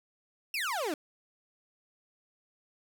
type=exponential sweep; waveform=30% pulse; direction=down; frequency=2801 to 280 Hz; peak=-28 dBFS; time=0.54-0.94 s; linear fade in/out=2 ms; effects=none